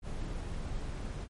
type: noise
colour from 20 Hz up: brown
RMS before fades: -37 dBFS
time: 0.02-1.28 s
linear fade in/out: 50 ms
effects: MP3 48 kbps